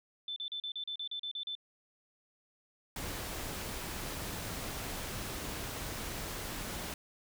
sine tone bursts, 3527 Hz, A7, 3 cents sharp, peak -36 dBFS, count 11, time 0.28-1.552 s, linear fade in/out 2 ms, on 82 ms, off 37 ms
pink noise, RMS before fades -40 dBFS, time 2.96-6.94 s, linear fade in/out 2 ms
effects none

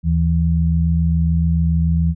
sine tone pair together, 77.78 / 164.81 Hz, D#2 / E3, 0 / 0 cents, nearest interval octave + minor second, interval 1300 cents, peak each -16 dBFS, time 0.03-2.15 s, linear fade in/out 50 ms, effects none

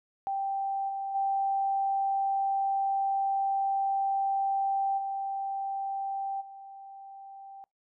sine tone with level steps, 784 Hz, G5, in tune, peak -28 / -31 / -25 / -30 / -43 dBFS, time 0.27-7.64 s, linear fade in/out 0 ms, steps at 0.88 / 1.14 / 4.97 / 6.4 s, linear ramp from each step 20 ms, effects noise-tail reverb RT60 0.2 s tail -26 dB re dry

